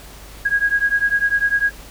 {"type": "beating tone pair", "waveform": "sine", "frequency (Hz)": [1639, 1649], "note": ["G#6", "G#6"], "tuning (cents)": [-23, -13], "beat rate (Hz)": 10, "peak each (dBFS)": [-18, -18], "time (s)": [0.45, 1.71], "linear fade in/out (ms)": 10, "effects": ["added 50 Hz sine -39 dBFS peak until 1.9 s", "pink hiss -41 dBFS RMS until 1.9 s"]}